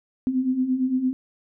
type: beating tone pair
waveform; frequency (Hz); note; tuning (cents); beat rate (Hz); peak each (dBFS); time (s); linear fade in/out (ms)
sine; 251 / 259.8; B3 / C4; +28 / -12; 8.8; -27 / -21; 0.27-1.13; 0
effects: none